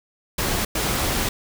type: noise bursts at uneven times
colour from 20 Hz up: pink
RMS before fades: -23 dBFS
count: 2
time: 0.38-0.65 / 0.75-1.29 s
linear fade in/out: 5 ms
effects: none